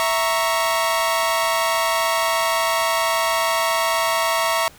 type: chord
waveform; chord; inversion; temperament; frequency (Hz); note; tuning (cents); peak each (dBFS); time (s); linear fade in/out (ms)
sawtooth; A# diminished; second; equal; 659.3 / 932.3 / 1108.7; E5 / A#5 / C#6; 0 / 0 / 0; -18 / -19 / -19; 0-4.68; 0
effects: pink hiss -47 dBFS RMS until 4.78 s